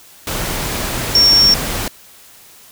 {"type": "tone in noise", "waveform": "sine", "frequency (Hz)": 5500, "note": "F8", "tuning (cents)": -27, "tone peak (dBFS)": -7, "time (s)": [1.15, 1.54], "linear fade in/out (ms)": 2, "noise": "pink", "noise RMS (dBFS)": -21, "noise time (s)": [0.27, 1.88], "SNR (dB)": 11, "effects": ["white hiss -43 dBFS RMS until 2.71 s"]}